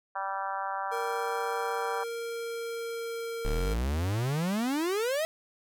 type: harmonic tone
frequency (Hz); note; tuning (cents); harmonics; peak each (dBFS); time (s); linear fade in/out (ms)
194.6; G3; -12; 3 / 4 / 5 / 6 / 7 / 8 / 9; -42 / -35 / -36 / -38 / -39 / -41 / -50; 0.15-2.04; 10
type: tone with pitch glide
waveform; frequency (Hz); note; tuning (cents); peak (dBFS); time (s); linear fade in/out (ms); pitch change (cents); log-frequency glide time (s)
square; 466.2 to 460.6; A#4 to A#4; 0 to -21; -34; 0.91-3.75; 20; -21; 1.67-3.41
type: exponential sweep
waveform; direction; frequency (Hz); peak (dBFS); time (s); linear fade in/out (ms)
45% pulse; up; 33.98 to 659.3; -27; 3.45-5.25; 0
effects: none